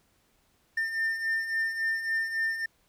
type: beating tone pair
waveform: triangle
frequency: 1800 / 1803.6 Hz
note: A6 / A6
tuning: +39 / +42 cents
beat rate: 3.6 Hz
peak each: -33 / -26 dBFS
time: 0.77-2.66 s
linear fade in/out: 5 ms
effects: pink hiss -68 dBFS RMS until 2.88 s